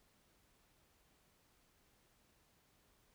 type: silence
effects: pink hiss -73 dBFS RMS until 3.14 s